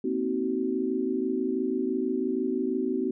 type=chord; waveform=sine; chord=C half-diminished seventh; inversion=third; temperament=just; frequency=235.5 / 261.6 / 314 / 376.7 Hz; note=Bb3 / C4 / Eb4 / Gb4; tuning=+18 / 0 / +16 / +31 cents; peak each=-33 / -29 / -33 / -29 dBFS; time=0.04-3.11 s; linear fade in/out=5 ms; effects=none